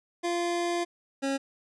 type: tone pair in turn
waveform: 25% pulse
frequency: 346 / 273 Hz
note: F4 / C#4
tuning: -16 / -26 cents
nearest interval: major third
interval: 410 cents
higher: first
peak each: -23 dBFS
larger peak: neither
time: 0.23-0.85 / 1.22-1.38 s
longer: first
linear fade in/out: 20 ms
effects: resampled to 22050 Hz